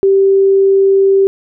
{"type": "tone", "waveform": "sine", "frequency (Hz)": 390, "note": "G4", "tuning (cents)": -9, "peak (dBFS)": -6, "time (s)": [0.03, 1.27], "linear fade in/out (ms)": 0, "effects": []}